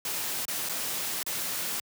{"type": "noise with dropouts", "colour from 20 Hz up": "white", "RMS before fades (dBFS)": -32, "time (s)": [0.05, 1.8], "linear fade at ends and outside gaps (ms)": 2, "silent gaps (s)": [[0.453, 0.481], [0.689, 0.694], [1.23, 1.264]], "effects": ["high-pass 100 Hz 12 dB/octave"]}